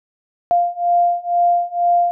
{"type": "beating tone pair", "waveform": "sine", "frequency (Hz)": [697, 699.1], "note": ["F5", "F5"], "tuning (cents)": [-4, 2], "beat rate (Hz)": 2.1, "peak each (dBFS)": [-17, -16], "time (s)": [0.51, 2.11], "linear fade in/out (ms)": 0, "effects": []}